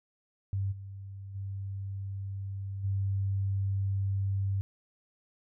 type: tone with level steps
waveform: sine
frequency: 97.9 Hz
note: G2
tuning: 2 cents flat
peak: -28 / -40 / -34 / -27 dBFS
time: 0.53-4.61 s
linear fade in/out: 0 ms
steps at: 0.71 / 1.34 / 2.83 s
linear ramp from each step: 20 ms
effects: none